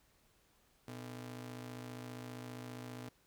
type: ring-modulated tone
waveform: sawtooth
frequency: 185 Hz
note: F#3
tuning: in tune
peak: -38 dBFS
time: 0.88-3.09 s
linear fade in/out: 2 ms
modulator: 65 Hz
effects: pink hiss -71 dBFS RMS until 3.26 s